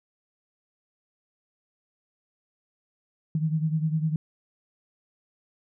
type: beating tone pair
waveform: sine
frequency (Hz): 155.56 / 165.46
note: D#3 / E3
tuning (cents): 0 / +7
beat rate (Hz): 9.9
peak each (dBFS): -24 / -29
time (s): 3.35-4.16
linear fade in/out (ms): 2
effects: none